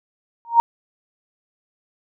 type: tone with exponential growth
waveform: sine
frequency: 932.3 Hz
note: A#5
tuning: in tune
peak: -5 dBFS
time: 0.45-0.6 s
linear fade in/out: 0 ms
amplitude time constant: 32 ms
effects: none